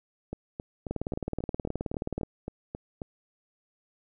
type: two click trains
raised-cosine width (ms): 2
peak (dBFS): -21 / -17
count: 11 / 26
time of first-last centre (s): 0.33-3.018 / 0.91-2.233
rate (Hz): 3.72 / 18.9
effects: none